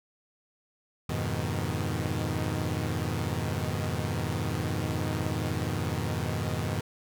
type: chord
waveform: sawtooth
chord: F half-diminished seventh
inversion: none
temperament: equal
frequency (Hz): 87.31 / 103.83 / 123.47 / 155.56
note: F2 / Ab2 / Cb3 / Eb3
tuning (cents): 0 / 0 / 0 / 0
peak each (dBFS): -30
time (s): 1.09-6.81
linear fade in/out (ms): 5
effects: none